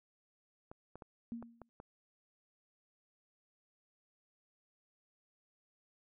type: clicks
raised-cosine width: 1 ms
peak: -35 dBFS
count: 6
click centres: 0.715 / 0.956 / 1.022 / 1.426 / 1.617 / 1.801 s
type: tone with exponential decay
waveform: sine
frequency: 233.1 Hz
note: A#3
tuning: in tune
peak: -37 dBFS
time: 1.32-1.69 s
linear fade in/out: 0 ms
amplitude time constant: 79 ms
effects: none